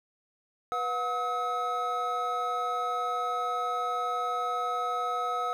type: tone cluster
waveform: triangle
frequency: 491.3 / 723 / 1281 Hz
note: B4 / F#5 / E6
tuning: -9 / -40 / -50 cents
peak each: -35 / -31 / -28 dBFS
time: 0.72-5.53 s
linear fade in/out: 0 ms
effects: none